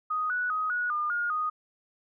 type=tone with pitch steps; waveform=sine; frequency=1247 / 1474 / 1257 / 1459 / 1209 / 1425 / 1240 Hz; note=D#6 / F#6 / D#6 / F#6 / D6 / F6 / D#6; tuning=+3 / -7 / +17 / -25 / +50 / +34 / -6 cents; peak=-26 dBFS; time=0.1-1.5 s; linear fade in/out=10 ms; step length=200 ms; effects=none